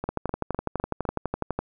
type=two click trains; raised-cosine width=1 ms; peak=-16 / -12 dBFS; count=5 / 19; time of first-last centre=0.04-1.053 / 0.09-1.59 s; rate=3.95 / 12 Hz; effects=none